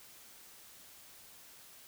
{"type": "silence", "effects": ["white hiss -56 dBFS RMS until 1.87 s"]}